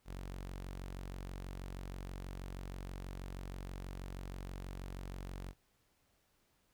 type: tone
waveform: sawtooth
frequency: 46.25 Hz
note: F#1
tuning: in tune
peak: -39 dBFS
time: 0.05-5.54 s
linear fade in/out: 50 ms
effects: pink hiss -75 dBFS RMS until 6.73 s